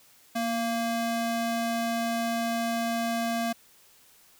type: ring-modulated tone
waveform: square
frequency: 461.2 Hz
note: A#4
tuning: 19 cents flat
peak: -24 dBFS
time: 0.35-3.53 s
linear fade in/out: 10 ms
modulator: 227 Hz
effects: white hiss -58 dBFS RMS until 4.39 s